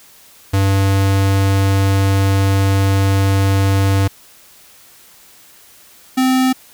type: tone pair in turn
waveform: square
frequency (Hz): 97.6 / 258.9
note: G2 / C4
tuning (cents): -7 / -18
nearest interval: octave + perfect fourth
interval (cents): 1689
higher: second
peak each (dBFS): -12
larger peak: neither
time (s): 0.53-4.08 / 6.17-6.53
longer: first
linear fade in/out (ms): 10
effects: white hiss -45 dBFS RMS until 6.73 s